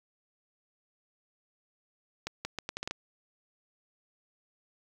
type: accelerating click train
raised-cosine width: 0.2 ms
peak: -17 dBFS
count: 8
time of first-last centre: 2.27-2.91 s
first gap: 180 ms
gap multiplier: 0.76
effects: 8-bit